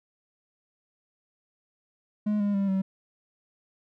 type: tone with pitch steps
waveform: triangle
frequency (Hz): 210 / 203.7 / 197.53 / 191.57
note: G#3 / G#3 / G3 / G3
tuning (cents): +19 / -33 / +13 / -40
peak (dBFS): -21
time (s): 2.26-2.82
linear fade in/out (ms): 10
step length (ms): 140
effects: none